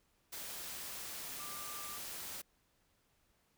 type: tone in noise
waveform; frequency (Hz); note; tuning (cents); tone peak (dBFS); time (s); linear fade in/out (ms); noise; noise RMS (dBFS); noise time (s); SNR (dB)
sine; 1186; D6; +17; -49; 1.39-1.98; 10; white; -45; 0.32-2.42; -7
effects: pink hiss -75 dBFS RMS until 3.57 s